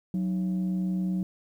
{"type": "tone pair together", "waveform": "sine", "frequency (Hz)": [185.07, 311], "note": ["F#3", "D#4"], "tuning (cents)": [1, -1], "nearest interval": "major sixth", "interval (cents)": 898, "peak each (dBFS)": [-24, -35], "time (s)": [0.14, 1.23], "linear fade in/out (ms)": 2, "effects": ["tanh soft clip ceiling -22 dBFS", "10-bit"]}